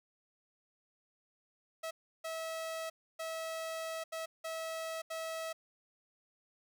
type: tone bursts at uneven times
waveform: sawtooth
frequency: 648 Hz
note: E5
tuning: 30 cents flat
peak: -34 dBFS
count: 6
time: 1.83-1.91 / 2.24-2.9 / 3.19-4.04 / 4.12-4.26 / 4.44-5.02 / 5.1-5.53 s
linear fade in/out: 10 ms
effects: none